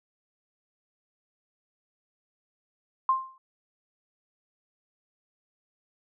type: tone with exponential decay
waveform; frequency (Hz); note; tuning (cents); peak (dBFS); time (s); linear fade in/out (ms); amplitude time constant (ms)
sine; 1053; C6; +11; -17; 3.09-3.38; 2; 61
effects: none